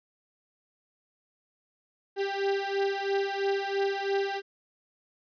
35% pulse beating tone pair, 393.5 / 396.5 Hz, G4 / G4, +7 / +20 cents, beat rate 3 Hz, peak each -28 dBFS, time 2.16-4.42 s, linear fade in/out 50 ms, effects resampled to 11025 Hz

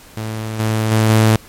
sawtooth tone with level steps, 110 Hz, A2, in tune, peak -18 / -11 / -7 / -5 dBFS, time 0.17-1.36 s, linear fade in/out 0 ms, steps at 0.59 / 0.91 / 1.09 s, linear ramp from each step 10 ms, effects pink hiss -42 dBFS RMS until 1.48 s + MP3 64 kbps

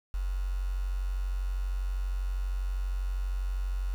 sine tone with quantisation, 46.25 Hz, F#1, in tune, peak -28 dBFS, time 0.14-3.94 s, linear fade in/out 0 ms, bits 8, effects none

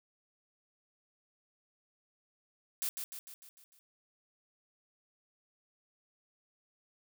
blue noise with echo, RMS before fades -35 dBFS, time 2.82-2.89 s, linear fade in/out 0 ms, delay 150 ms, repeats 6, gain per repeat -5 dB, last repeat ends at 3.79 s, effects none

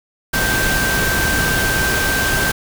sine tone in noise, 1565 Hz, G6, 3 cents flat, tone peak -18 dBFS, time 0.33-2.52 s, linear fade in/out 10 ms, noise pink, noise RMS -19 dBFS, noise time 0.33-2.52 s, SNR -2 dB, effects none

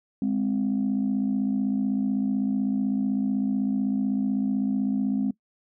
sine tone pair together, 205.7 / 261.6 Hz, G#3 / C4, -16 / 0 cents, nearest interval major third, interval 416 cents, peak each -24 dBFS, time 0.22-5.31 s, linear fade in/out 2 ms, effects noise-tail reverb RT60 0.1 s tail -21 dB re dry + tanh soft clip ceiling -17 dBFS

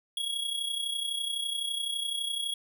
square tone with amplitude modulation, 3322 Hz, G#7, in tune, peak -28 dBFS, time 0.17-2.54 s, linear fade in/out 2 ms, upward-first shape sine, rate 31.9 Hz, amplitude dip 60%, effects none

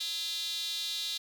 square tone with high-pass filter, 185.7 Hz, F#3, 7 cents sharp, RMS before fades -35 dBFS, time 0-1.18 s, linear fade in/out 10 ms, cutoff 3800 Hz, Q 6.4, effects none

